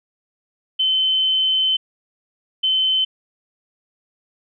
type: tone bursts at uneven times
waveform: sine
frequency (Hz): 3065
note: G7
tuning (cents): -40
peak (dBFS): -15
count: 2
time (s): 0.79-1.77 / 2.63-3.05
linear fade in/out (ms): 10
effects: none